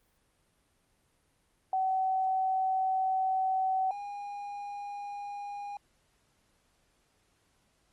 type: tone pair in turn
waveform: sine / triangle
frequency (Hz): 758 / 813.8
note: F#5 / G#5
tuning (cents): +42 / -35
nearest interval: minor second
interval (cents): 123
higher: second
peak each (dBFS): -26 / -35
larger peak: first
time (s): 1.73-3.91 / 3.91-5.77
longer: first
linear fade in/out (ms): 2
effects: pink hiss -71 dBFS RMS until 7.92 s + Opus 32 kbps